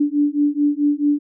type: beating tone pair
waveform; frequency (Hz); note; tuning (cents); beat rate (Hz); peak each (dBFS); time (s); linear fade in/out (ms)
sine; 289.4 / 294; D4 / D4; -25 / +2; 4.6; -18; 0-1.19; 10
effects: none